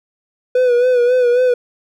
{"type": "tone with vibrato", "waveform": "triangle", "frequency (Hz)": 493.9, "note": "B4", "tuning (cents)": 0, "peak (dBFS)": -8, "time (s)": [0.55, 1.54], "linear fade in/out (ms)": 5, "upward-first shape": "sine", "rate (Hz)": 3.7, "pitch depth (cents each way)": 52, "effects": []}